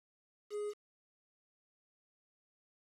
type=tone with quantisation; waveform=triangle; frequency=416 Hz; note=G#4; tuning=3 cents sharp; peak=-34 dBFS; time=0.5-0.74 s; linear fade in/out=50 ms; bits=9; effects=low-pass 9000 Hz 12 dB/octave